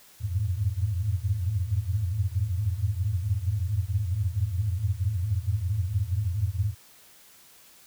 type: tone cluster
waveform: sine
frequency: 85.4 / 91.8 / 104.3 / 108.8 Hz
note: F2 / F#2 / G#2 / A2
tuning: -38 / -13 / +8 / -19 cents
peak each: -30 dBFS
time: 0.2-6.75 s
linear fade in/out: 50 ms
effects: white hiss -54 dBFS RMS until 7.86 s

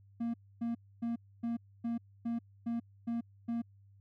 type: tone bursts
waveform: triangle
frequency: 233.1 Hz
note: A#3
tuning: in tune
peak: -30 dBFS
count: 9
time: 0.2-3.62 s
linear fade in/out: 10 ms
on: 140 ms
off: 270 ms
effects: added 99 Hz sine -58 dBFS peak until 4 s

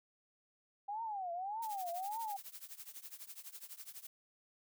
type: tone with vibrato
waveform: sine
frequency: 791 Hz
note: G5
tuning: 15 cents sharp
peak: -38 dBFS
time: 0.88-2.37 s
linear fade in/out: 10 ms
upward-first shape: triangle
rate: 1.7 Hz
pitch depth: 280 cents each way
type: noise with tremolo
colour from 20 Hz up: blue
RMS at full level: -47 dBFS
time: 1.62-4.07 s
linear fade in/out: 5 ms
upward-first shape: triangle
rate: 12 Hz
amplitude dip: 95%
effects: none

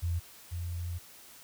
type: tone pair in turn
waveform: sine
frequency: 85.5 / 86.54 Hz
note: F2 / F2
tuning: -36 / -15 cents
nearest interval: unison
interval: 21 cents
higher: second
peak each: -28 / -33 dBFS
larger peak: first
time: 0.02-0.2 / 0.51-0.99 s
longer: second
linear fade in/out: 20 ms
effects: white hiss -53 dBFS RMS until 1.43 s

